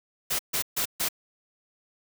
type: noise bursts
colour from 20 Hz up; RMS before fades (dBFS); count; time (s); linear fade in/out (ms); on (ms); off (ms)
white; -27; 4; 0.3-1.088; 10; 92; 140
effects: none